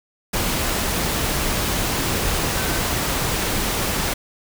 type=tone in noise; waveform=sine; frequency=1533 Hz; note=G6; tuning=39 cents flat; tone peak=-32 dBFS; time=2.56-2.79 s; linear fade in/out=10 ms; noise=pink; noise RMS=-22 dBFS; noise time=0.33-4.14 s; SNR=-13 dB; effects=none